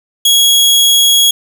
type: tone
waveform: sawtooth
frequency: 3322 Hz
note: G#7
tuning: in tune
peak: -3 dBFS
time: 0.25-1.31 s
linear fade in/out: 5 ms
effects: none